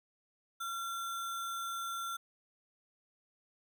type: tone with sample-and-hold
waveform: sine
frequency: 1368 Hz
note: F6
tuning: 36 cents flat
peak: -36 dBFS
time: 0.6-2.17 s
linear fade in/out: 10 ms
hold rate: 4900 Hz
effects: none